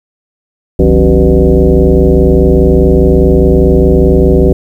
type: tone with frequency modulation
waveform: sine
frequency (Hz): 155.56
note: D#3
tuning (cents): 0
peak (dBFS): -3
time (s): 0.79-4.53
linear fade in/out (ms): 5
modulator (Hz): 112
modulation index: 3.1
effects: 7-bit